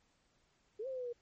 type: exponential two-way sweep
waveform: sine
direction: up then down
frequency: 398.9 to 538 to 471 Hz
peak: -38 dBFS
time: 0.79-1.13 s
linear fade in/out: 10 ms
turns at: 0.87 s
effects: pink hiss -74 dBFS RMS until 1.21 s + MP3 32 kbps